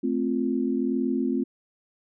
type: chord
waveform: sine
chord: F major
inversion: first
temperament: equal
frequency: 220 / 261.6 / 349.2 Hz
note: A3 / C4 / F4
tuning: 0 / 0 / 0 cents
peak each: -28 / -25 / -29 dBFS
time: 0.03-1.44 s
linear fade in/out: 10 ms
effects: none